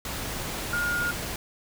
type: tone in noise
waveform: sine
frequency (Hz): 1425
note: F6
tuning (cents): +34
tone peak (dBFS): -25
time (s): 0.73-1.11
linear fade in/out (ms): 2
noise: pink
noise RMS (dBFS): -33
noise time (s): 0.05-1.36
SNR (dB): +5
effects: none